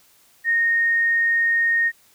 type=tone; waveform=sine; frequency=1852 Hz; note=A#6; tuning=12 cents flat; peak=-16 dBFS; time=0.44-1.92 s; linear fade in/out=50 ms; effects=white hiss -56 dBFS RMS until 2.14 s